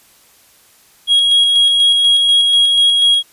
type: tone with tremolo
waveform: triangle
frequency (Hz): 3298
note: G#7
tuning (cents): -13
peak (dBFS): -6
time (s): 1.07-3.23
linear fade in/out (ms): 50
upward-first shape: square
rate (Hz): 4.1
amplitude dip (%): 25
effects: white hiss -49 dBFS RMS until 3.32 s + resampled to 32000 Hz